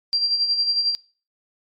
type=tone with tremolo; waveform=sine; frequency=4736 Hz; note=D8; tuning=14 cents sharp; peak=-16 dBFS; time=0.13-0.95 s; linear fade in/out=0 ms; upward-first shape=sine; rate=11 Hz; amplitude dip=60%; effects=noise-tail reverb RT60 0.4 s tail -23 dB re dry + MP3 96 kbps